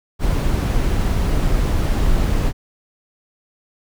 brown noise, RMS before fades -17 dBFS, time 0.19-2.53 s, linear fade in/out 50 ms, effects none

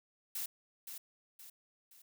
blue noise with echo, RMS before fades -39 dBFS, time 0.35-0.46 s, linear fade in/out 5 ms, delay 520 ms, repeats 3, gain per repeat -7 dB, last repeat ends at 2.02 s, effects none

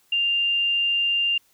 sine tone, 2794 Hz, F7, in tune, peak -19 dBFS, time 0.12-1.38 s, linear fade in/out 5 ms, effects white hiss -62 dBFS RMS until 1.53 s

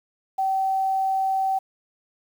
sine tone with quantisation, 769 Hz, G5, 33 cents flat, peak -20 dBFS, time 0.38-1.59 s, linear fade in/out 10 ms, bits 8, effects none

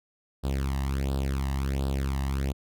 sawtooth tone with flanger, 67.8 Hz, C#2, 38 cents flat, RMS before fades -28 dBFS, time 0.43-2.53 s, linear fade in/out 20 ms, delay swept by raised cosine 0.23 to 1.06 ms, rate 1.4 Hz, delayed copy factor +0.8, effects none

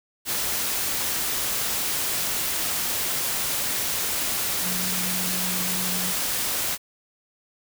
sine tone in noise, 182.5 Hz, F#3, 24 cents flat, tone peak -32 dBFS, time 4.61-6.15 s, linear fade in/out 50 ms, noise white, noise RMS -26 dBFS, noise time 0.25-6.78 s, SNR -9 dB, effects none

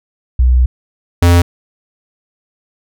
sine / square tone pair in turn, 62.3 / 86.72 Hz, B1 / F2, +16 / -12 cents, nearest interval tritone, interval 572 cents, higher second, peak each -6 dBFS, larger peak neither, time 0.39-0.66 / 1.22-1.42 s, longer first, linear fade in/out 5 ms, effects none

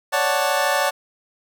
25% pulse chord, D major seventh, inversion third, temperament equal, 554.4 / 587.3 / 740 / 880 Hz, C#5 / D5 / F#5 / A5, 0 / 0 / 0 / 0 cents, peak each -20 dBFS, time 0.12-0.91 s, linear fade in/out 20 ms, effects none

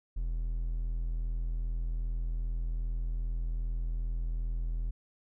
triangle tone, 41.26 Hz, E1, 2 cents sharp, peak -28 dBFS, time 0.16-4.91 s, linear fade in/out 10 ms, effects none

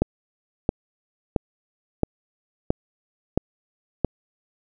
click train, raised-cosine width 2 ms, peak -5 dBFS, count 7, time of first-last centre 0.02-4.047 s, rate 1.49 Hz, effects none

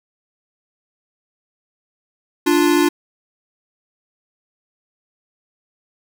square tone pair together, 294.6 / 349.2 Hz, D4 / F4, +6 / 0 cents, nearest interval minor third, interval 294 cents, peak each -16 dBFS, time 2.46-2.89 s, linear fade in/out 10 ms, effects none

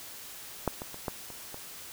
clicks, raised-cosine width 1 ms, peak -12 / -23 / -29 / -17 / -30 / -27 dBFS, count 6, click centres 0.677 / 0.819 / 0.944 / 1.082 / 1.303 / 1.544 s, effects white hiss -45 dBFS RMS until 1.92 s

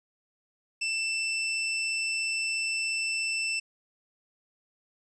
sawtooth tone, 2663 Hz, E7, 17 cents sharp, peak -24 dBFS, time 0.81-3.6 s, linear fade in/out 10 ms, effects resampled to 22050 Hz + 11-bit

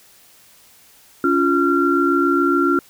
sine tone cluster, 283 / 350.1 / 1374 Hz, C#4 / F4 / F6, +36 / +4 / -29 cents, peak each -18 dBFS, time 1.24-2.79 s, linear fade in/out 2 ms, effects white hiss -50 dBFS RMS until 2.89 s

